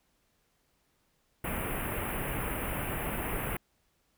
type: band-stop noise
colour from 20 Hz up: pink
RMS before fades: -34 dBFS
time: 1.44-3.57 s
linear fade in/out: 5 ms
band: 2800 to 9800 Hz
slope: 48 dB/octave
effects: pink hiss -73 dBFS RMS until 4.17 s